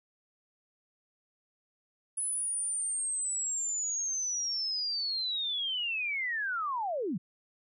sine linear sweep, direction down, 10230 to 146.83 Hz, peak -30 dBFS, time 2.17-7.18 s, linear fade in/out 10 ms, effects none

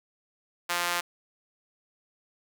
sawtooth tone with high-pass filter, 174.61 Hz, F3, in tune, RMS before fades -29 dBFS, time 0.69-1.01 s, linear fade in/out 10 ms, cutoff 1100 Hz, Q 0.88, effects none

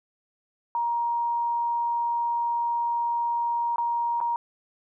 sine tone with dropouts, 942 Hz, A#5, 18 cents sharp, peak -23 dBFS, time 0.75-4.36 s, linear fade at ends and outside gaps 1 ms, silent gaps 3.76-3.782 / 4.203-4.212 s, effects none

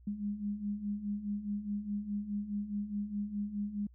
sine beating tone pair, 202 / 206.8 Hz, G#3 / G#3, -48 / -7 cents, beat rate 4.8 Hz, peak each -40 / -35 dBFS, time 0.07-3.87 s, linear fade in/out 5 ms, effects added 60 Hz sine -55 dBFS peak until 3.94 s

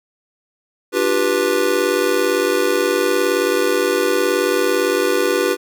square chord, G dominant seventh, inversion second, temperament just, 294 / 352.8 / 392 / 490 Hz, D4 / F4 / G4 / B4, +2 / +18 / 0 / -14 cents, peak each -26 / -22 / -20 / -20 dBFS, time 0.92-5.57 s, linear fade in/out 50 ms, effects none

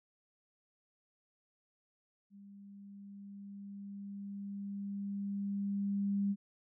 sine tone with level ramp, 200 Hz, G3, 35 cents sharp, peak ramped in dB -52 to -29 dBFS, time 2.3-6.36 s, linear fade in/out 50 ms, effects none

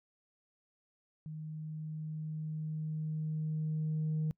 sine tone with level ramp, 155.56 Hz, D#3, in tune, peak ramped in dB -40 to -28 dBFS, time 1.26-4.31 s, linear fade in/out 0 ms, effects noise-tail reverb RT60 0.1 s tail -26 dB re dry + tanh soft clip ceiling -28 dBFS

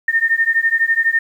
sine beating tone pair, 1816 / 1828 Hz, A#6 / A#6, -46 / -34 cents, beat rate 12 Hz, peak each -16 dBFS, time 0.08-1.19 s, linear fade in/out 5 ms, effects 8-bit

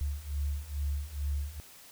sine beating tone pair, 70.4 / 72.7 Hz, C#2 / D2, +27 / -17 cents, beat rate 2.3 Hz, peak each -35 / -33 dBFS, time 0.01-1.6 s, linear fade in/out 0 ms, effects white hiss -53 dBFS RMS until 1.91 s

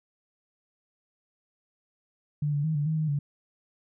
sine tone with pitch steps, 147.8 / 144.6 / 157.9 / 146 / 157.8 / 155.7 / 143.7 Hz, D3 / D3 / D#3 / D3 / D#3 / D#3 / D3, +11 / -27 / +26 / -10 / +25 / +2 / -37 cents, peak -24 dBFS, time 2.42-3.19 s, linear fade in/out 5 ms, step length 110 ms, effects none

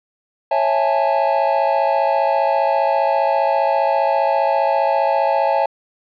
triangle chord, A major seventh, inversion first, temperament just, 550 / 660 / 825 / 880 Hz, C#5 / E5 / G#5 / A5, -14 / +2 / -12 / 0 cents, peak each -18 dBFS, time 0.51-5.66 s, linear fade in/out 5 ms, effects resampled to 11025 Hz

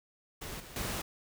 pink noise with level steps, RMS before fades -42 / -49 / -36 dBFS, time 0.41-1.02 s, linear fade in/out 10 ms, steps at 0.6 / 0.76 s, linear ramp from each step 2 ms, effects none

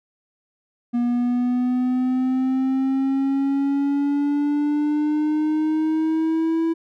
triangle exponential sweep, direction up, 239.3 to 329.6 Hz, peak -16 dBFS, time 0.93-6.74 s, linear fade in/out 20 ms, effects none

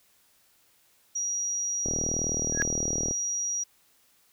sine tone, 5750 Hz, F8, 50 cents sharp, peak -27 dBFS, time 1.15-3.64 s, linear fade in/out 10 ms
click train, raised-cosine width 2 ms, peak -19 dBFS, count 50, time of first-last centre 1.86-3.11 s, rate 39.2 Hz
sine tone with exponential growth, 1661.2 Hz, G#6, in tune, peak -19 dBFS, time 2.52-2.62 s, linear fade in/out 0 ms, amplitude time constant 21 ms
effects white hiss -64 dBFS RMS until 4.32 s

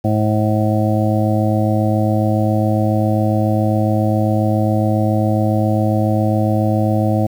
harmonic tone, 107.3 Hz, A2, 43 cents flat, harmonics 1 / 2 / 3 / 5 / 6 / 7, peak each -16 / -19 / -21 / -23 / -24 / -24 dBFS, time 0.04-7.27 s, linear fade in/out 10 ms, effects 7-bit

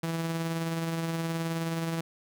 sawtooth tone with tremolo, 164.81 Hz, E3, in tune, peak -24 dBFS, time 0.03-2.01 s, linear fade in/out 5 ms, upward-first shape sine, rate 19 Hz, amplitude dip 30%, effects none

